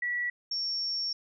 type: tone pair in turn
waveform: sine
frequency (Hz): 1943 / 5484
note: B6 / F8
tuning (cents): -29 / -32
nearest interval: octave + tritone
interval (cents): 1797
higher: second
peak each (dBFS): -28 / -29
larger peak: first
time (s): 0.02-0.3 / 0.51-1.13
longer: second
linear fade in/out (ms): 5
effects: none